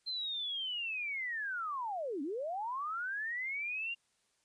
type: linear two-way sweep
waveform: sine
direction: down then up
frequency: 4148 to 261.6 to 2817 Hz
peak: -35 dBFS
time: 0.06-3.95 s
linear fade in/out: 20 ms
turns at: 2.22 s
effects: white hiss -75 dBFS RMS until 4.44 s + resampled to 22050 Hz